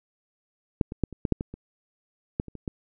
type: clicks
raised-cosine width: 3 ms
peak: -8 / -21 / -10 / -26 / -12 / -7 / -17 / -25 / -12 / -27 / -26 / -17 dBFS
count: 12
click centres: 0.812 / 0.921 / 1.037 / 1.127 / 1.252 / 1.323 / 1.409 / 1.54 / 2.399 / 2.483 / 2.553 / 2.678 s
effects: none